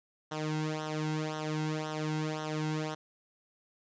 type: tone with flanger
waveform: sawtooth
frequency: 154.7 Hz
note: D#3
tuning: 10 cents flat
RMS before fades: -34 dBFS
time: 0.31-2.95 s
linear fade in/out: 10 ms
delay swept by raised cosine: 0.42 to 1.72 ms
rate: 1.9 Hz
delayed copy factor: -0.8
effects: resampled to 16000 Hz + 11-bit